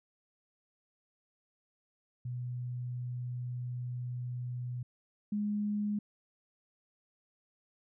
sine tone pair in turn, 123.47 / 207.7 Hz, B2 / G#3, 0 / 0 cents, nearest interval major sixth, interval 900 cents, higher second, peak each -35 / -30 dBFS, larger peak second, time 2.25-4.83 / 5.32-5.99 s, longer first, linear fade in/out 5 ms, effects none

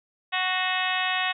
harmonic tone with a mistuned harmonic, 370 Hz, F#4, in tune, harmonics 2 / 3 / 4 / 5 / 6 / 7 / 8 / 9 / 10, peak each -30 / -32 / -35 / -29 / -35 / -30 / -34 / -35 / -35 dBFS, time 0.32-1.33 s, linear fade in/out 20 ms, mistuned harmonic 6, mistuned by -45 cents, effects none

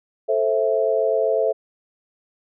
sine chord, A minor, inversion none, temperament just, 440 / 528 / 660 Hz, A4 / C5 / E5, 0 / +16 / +2 cents, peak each -21 / -22 / -21 dBFS, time 0.28-1.53 s, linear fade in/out 20 ms, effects none

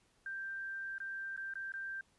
sine tone with dropouts, 1576 Hz, G6, 9 cents sharp, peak -39 dBFS, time 0.26-2.01 s, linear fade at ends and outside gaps 2 ms, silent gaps 0.982-1.002 / 1.364-1.375 / 1.538-1.555 / 1.721-1.738 s, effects pink hiss -72 dBFS RMS until 2.18 s + resampled to 24000 Hz

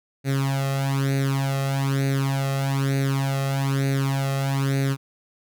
sawtooth tone with flanger, 136.7 Hz, C#3, 24 cents flat, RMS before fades -23 dBFS, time 0.24-4.97 s, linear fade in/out 50 ms, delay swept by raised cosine 0.47 to 1.57 ms, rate 1.1 Hz, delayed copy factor +0.8, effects none

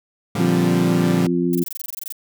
sawtooth chord, G minor seventh, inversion first, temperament equal, 116.54 / 146.83 / 174.61 / 196 Hz, Bb2 / D3 / F3 / G3, 0 / 0 / 0 / 0 cents, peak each -22 dBFS, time 0.35-1.27 s, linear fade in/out 5 ms
harmonic tone, 87.31 Hz, F2, in tune, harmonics 2 / 3 / 4, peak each -21 / -21 / -21 dBFS, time 0.39-1.64 s, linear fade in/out 10 ms
violet noise bursts, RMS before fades -29 dBFS, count 14, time 1.53-2.124 s, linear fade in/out 2 ms, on 22 ms, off 22 ms
effects none

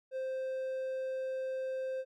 triangle tone, 523.3 Hz, C5, in tune, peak -32 dBFS, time 0.11-2.05 s, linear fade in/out 50 ms, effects none

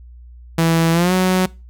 sawtooth tone with pitch glide, 164.81 to 184.99 Hz, E3 to F#3, 0 to 0 cents, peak -9 dBFS, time 0.58-1.46 s, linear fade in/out 5 ms, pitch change +200 cents, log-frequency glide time 0.92-1.13 s, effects noise-tail reverb RT60 0.3 s tail -23 dB re dry + added 60 Hz sine -37 dBFS peak until 1.69 s

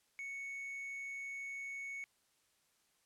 triangle tone, 2217 Hz, C#7, in tune, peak -40 dBFS, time 0.19-2.04 s, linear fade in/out 0 ms, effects white hiss -75 dBFS RMS until 3.05 s + low-pass 11000 Hz 12 dB/octave

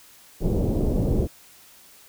pink low-pass noise, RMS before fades -22 dBFS, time 0.4-1.28 s, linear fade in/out 50 ms, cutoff 510 Hz, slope 24 dB/octave, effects white hiss -51 dBFS RMS until 2.08 s

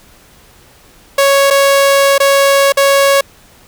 sawtooth tone with dropouts, 554.4 Hz, C#5, in tune, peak -3 dBFS, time 1.18-3.21 s, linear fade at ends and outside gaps 5 ms, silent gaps 1.503-1.507 / 2.181-2.201 / 2.723-2.771 s, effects pink hiss -44 dBFS RMS until 3.67 s

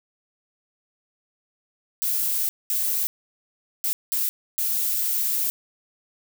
violet noise bursts at uneven times, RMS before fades -24 dBFS, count 5, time 2.02-2.49 / 2.7-3.07 / 3.84-3.93 / 4.12-4.29 / 4.58-5.5 s, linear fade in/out 0 ms, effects none

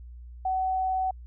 sine tone, 753 Hz, F#5, 30 cents sharp, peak -24 dBFS, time 0.45-1.11 s, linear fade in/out 5 ms, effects added 60 Hz sine -41 dBFS peak until 1.26 s

